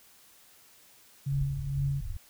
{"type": "tone with tremolo", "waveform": "sine", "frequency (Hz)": 138.59, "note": "C#3", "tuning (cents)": 0, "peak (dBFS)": -25, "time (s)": [1.26, 2.01], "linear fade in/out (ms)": 10, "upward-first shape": "triangle", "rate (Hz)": 2.1, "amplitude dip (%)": 70}
{"type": "low-pass noise", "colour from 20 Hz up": "pink", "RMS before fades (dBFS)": -37, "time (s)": [1.31, 2.17], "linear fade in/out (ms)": 5, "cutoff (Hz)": 110, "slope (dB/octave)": 96}
{"effects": ["white hiss -58 dBFS RMS until 2.29 s"]}